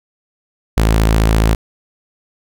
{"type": "tone", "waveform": "sawtooth", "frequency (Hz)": 54.6, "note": "A1", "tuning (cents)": -13, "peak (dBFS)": -6, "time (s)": [0.77, 1.55], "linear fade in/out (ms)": 5, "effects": []}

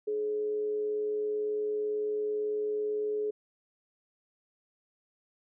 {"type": "tone with amplitude modulation", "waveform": "sine", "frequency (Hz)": 422.6, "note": "G#4", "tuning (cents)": 30, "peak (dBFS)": -27, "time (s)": [0.07, 3.31], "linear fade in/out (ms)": 10, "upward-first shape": "sine", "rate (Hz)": 118, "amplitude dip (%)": 30, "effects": []}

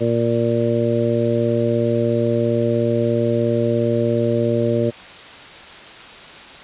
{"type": "harmonic tone", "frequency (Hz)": 117, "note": "A#2", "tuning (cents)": 7, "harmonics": [1, 2, 3, 4, 5], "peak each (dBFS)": [-22, -22, -22, -22, -22], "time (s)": [0, 4.91], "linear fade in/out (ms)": 20, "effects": ["white hiss -38 dBFS RMS until 6.63 s", "resampled to 8000 Hz"]}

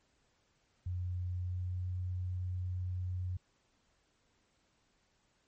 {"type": "tone with pitch glide", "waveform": "sine", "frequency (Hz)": [90, 90.89], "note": ["F#2", "F#2"], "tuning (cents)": [-47, -30], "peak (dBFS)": -34, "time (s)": [0.86, 3.37], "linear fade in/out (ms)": 5, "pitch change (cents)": 17, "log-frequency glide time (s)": [1.27, 1.89], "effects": ["pink hiss -74 dBFS RMS until 5.47 s", "MP3 32 kbps"]}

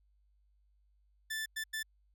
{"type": "tone bursts at uneven times", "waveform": "sawtooth", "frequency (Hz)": 1760, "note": "A6", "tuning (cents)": 0, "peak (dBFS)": -32, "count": 3, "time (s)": [[1.3, 1.46], [1.56, 1.64], [1.73, 1.83]], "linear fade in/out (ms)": 10, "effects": ["added 50 Hz sine -67 dBFS peak until 2.14 s"]}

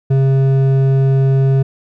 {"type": "tone with hard clipping", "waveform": "sine", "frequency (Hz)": 134.9, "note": "C#3", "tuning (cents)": -47, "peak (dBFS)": -11, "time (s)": [0.1, 1.63], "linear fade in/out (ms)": 10, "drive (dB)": 8, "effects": []}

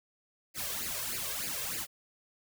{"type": "noise with flanger", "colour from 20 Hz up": "white", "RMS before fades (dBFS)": -36, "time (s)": [0.54, 1.87], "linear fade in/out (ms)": 50, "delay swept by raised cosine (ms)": [0.42, 1.92], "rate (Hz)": 3.3, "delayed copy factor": 0.85, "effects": []}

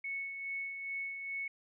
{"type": "tone with tremolo", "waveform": "sine", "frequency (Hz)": 2209, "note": "C#7", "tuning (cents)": -7, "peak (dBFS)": -35, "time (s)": [0.04, 1.48], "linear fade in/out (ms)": 5, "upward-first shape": "sine", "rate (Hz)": 2.4, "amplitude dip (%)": 45, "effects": []}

